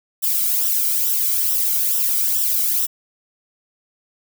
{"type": "noise with flanger", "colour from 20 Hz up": "violet", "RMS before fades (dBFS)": -19, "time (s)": [0.22, 2.87], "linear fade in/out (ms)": 20, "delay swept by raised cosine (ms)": [0.44, 1.15], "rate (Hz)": 2.3, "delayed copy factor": -0.65, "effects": []}